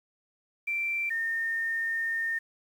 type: tone pair in turn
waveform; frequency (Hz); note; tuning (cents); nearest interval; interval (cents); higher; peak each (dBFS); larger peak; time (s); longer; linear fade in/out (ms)
sine; 2349 / 1824.2; D7 / A#6; 0 / -38; major third; 438; first; -27; neither; 0.67-1.1 / 1.1-2.39; second; 10
effects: 9-bit